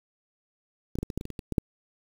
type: clicks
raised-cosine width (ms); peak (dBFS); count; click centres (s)
3; -20 / -14 / -17 / -21 / -16 / -24 / -23 / -25 / -23 / -17 / -9; 11; 0.955 / 0.987 / 1.03 / 1.102 / 1.176 / 1.211 / 1.254 / 1.303 / 1.392 / 1.523 / 1.582
effects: 7-bit